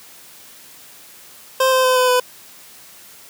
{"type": "tone with pitch steps", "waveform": "25% pulse", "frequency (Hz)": [523.3, 517.3, 511.3, 505.5, 499.7], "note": ["C5", "C5", "C5", "B4", "B4"], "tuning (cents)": [0, -20, -40, 40, 20], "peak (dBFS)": -9, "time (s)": [1.6, 2.2], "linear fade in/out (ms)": 5, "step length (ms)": 120, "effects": ["white hiss -43 dBFS RMS until 3.29 s", "high-pass 100 Hz 12 dB/octave"]}